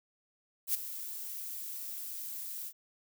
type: noise with ADSR envelope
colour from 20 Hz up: violet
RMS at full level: -28 dBFS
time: 0.67-2.73 s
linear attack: 74 ms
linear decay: 11 ms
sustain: -13 dB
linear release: 60 ms
effects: none